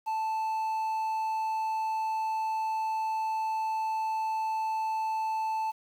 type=tone with quantisation; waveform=triangle; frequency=880 Hz; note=A5; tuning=in tune; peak=-26 dBFS; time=0.06-5.72 s; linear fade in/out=20 ms; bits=9; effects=none